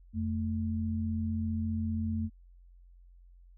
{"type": "tone pair together", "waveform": "sine", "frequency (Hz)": [87.31, 221.2], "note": ["F2", "A3"], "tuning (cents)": [0, 9], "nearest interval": "octave + major third", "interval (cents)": 1609, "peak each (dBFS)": [-32, -32], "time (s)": [0.13, 2.3], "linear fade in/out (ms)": 50, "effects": ["added 44 Hz sine -53 dBFS peak until 3.57 s"]}